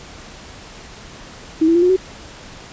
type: tone with pitch steps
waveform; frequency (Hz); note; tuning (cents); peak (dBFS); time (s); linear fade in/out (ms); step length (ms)
sine; 319.1 / 332.3 / 346 / 360.3 / 375.1; D#4 / E4 / F4 / F#4 / F#4; +44 / +14 / -16 / -46 / +24; -10; 1.61-1.965; 10; 71
effects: pink hiss -38 dBFS RMS until 2.72 s + resampled to 16000 Hz